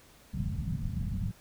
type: low-pass noise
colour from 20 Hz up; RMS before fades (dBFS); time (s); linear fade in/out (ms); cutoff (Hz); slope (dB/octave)
white; -33; 0.33-1.32; 10; 200; 48
effects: pink hiss -58 dBFS RMS until 1.4 s